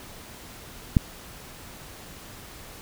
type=click; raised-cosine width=5 ms; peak=-4 dBFS; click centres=0.968 s; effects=pink hiss -44 dBFS RMS until 2.81 s